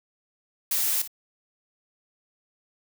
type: noise with echo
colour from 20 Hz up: blue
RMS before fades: -25 dBFS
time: 0.71-1.02 s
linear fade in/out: 5 ms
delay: 57 ms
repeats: 1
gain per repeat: -13 dB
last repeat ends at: 1.077 s
effects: none